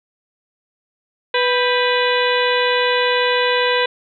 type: harmonic tone with a mistuned harmonic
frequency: 493.9 Hz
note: B4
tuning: in tune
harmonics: 1 / 2 / 3 / 4 / 5 / 6 / 7 / 8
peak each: -18 / -21 / -23 / -24 / -25 / -26 / -26 / -27 dBFS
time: 1.34-3.86 s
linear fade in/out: 5 ms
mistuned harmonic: 3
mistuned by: +110 cents
effects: none